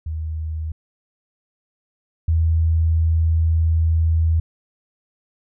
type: tone pair in turn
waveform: sine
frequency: 79 / 81.27 Hz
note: D#2 / E2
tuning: +27 / -24 cents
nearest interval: unison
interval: 49 cents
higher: second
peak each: -23 / -14 dBFS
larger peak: second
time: 0.06-0.72 / 2.28-4.4 s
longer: second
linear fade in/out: 5 ms
effects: none